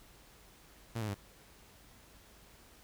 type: tone with pitch steps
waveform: sawtooth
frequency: 115 / 107.3 / 100.11 Hz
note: A#2 / A2 / G2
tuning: -23 / -43 / +37 cents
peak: -31 dBFS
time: 0.95-1.145 s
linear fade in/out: 10 ms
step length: 65 ms
effects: added 50 Hz sine -65 dBFS peak until 2.83 s + pink hiss -60 dBFS RMS until 2.83 s